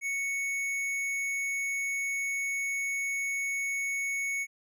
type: tone with hard clipping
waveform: triangle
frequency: 2217 Hz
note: C#7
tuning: in tune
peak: -31 dBFS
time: 0.01-4.47 s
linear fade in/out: 50 ms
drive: 14 dB
effects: none